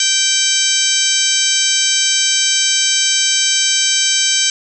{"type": "harmonic tone", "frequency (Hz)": 778, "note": "G5", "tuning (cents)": -13, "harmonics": [2, 3, 4, 5, 6, 7, 8, 9, 10], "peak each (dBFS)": [-25, -24, -18, -22, -23, -21, -17, -28, -20], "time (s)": [0, 4.5], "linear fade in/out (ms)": 2, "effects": []}